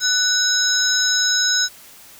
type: tone cluster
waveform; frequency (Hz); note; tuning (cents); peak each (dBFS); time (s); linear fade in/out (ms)
sine; 1489 / 3895 / 5190 / 6610; F#6 / B7 / E8 / G#8; +11 / -25 / -28 / -9; -21; 0-1.69; 50
effects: white hiss -44 dBFS RMS until 2.19 s